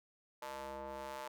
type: ring-modulated tone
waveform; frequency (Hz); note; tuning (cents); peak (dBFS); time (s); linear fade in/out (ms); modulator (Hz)
sawtooth; 135.2; C#3; -43; -36; 0.42-1.28; 5; 743
effects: none